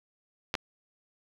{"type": "clicks", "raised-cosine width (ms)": 0.2, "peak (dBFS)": -11, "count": 2, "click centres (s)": [0.541, 0.552], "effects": ["low-pass 5000 Hz 12 dB/octave", "7-bit"]}